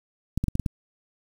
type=clicks; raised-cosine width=5 ms; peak=-12 dBFS; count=6; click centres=0.376 / 0.44 / 0.483 / 0.554 / 0.597 / 0.662 s; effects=7-bit

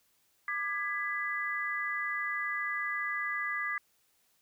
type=chord; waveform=sine; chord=G# diminished; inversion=second; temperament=just; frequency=1196.1 / 1661.2 / 1993.5 Hz; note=D6 / G#6 / B6; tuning=+31 / 0 / +16 cents; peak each=-37 / -36 / -34 dBFS; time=0.48-3.78 s; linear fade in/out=2 ms; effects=white hiss -71 dBFS RMS until 4.41 s

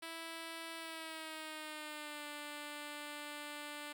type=tone with pitch glide; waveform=5% pulse; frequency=328.8 to 294.6 Hz; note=E4 to D4; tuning=-4 to +6 cents; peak=-33 dBFS; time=0.02-3.93 s; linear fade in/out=10 ms; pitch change=-190 cents; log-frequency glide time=0.77-2.25 s; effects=none

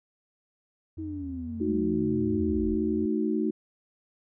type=tone with vibrato; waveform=triangle; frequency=84.1 Hz; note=E2; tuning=35 cents sharp; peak=-36 dBFS; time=0.97-3.06 s; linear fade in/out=5 ms; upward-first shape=square; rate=2 Hz; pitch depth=78 cents each way
type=linear sweep; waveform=sine; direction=down; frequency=322.1 to 34.54 Hz; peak=-33 dBFS; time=0.98-2.76 s; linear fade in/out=10 ms
type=chord; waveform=sine; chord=D# diminished; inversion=second; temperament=equal; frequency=220 / 311.1 / 370 Hz; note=A3 / D#4 / F#4; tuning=0 / 0 / 0 cents; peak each=-28 / -28 / -30 dBFS; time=1.6-3.51 s; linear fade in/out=10 ms
effects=none

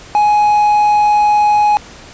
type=tone; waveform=triangle; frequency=836 Hz; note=G#5; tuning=11 cents sharp; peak=-6 dBFS; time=0.15-1.77 s; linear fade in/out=0 ms; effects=pink hiss -36 dBFS RMS until 2.13 s + resampled to 16000 Hz

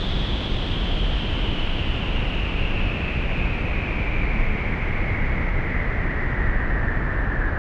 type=noise with low-pass filter sweep; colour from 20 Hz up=brown; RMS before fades=-22 dBFS; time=0-7.58 s; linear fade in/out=0 ms; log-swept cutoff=3500 to 1700 Hz; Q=8.2; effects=none

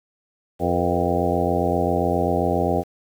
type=harmonic tone with a mistuned harmonic; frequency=87.5 Hz; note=F2; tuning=4 cents sharp; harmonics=1 / 2 / 3 / 4 / 5 / 6 / 7 / 8 / 9; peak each=-27 / -27 / -27 / -27 / -27 / -27 / -27 / -27 / -27 dBFS; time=0.59-2.84 s; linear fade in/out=50 ms; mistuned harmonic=6; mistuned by=-74 cents; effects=8-bit

